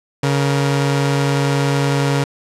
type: tone pair together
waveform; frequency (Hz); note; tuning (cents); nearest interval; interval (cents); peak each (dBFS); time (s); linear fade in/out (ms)
sawtooth; 139.73 / 470; C#3 / A#4; +14 / +14; octave + major sixth; 2100; -11 / -19; 0.23-2.24; 5
effects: low-pass 9000 Hz 12 dB/octave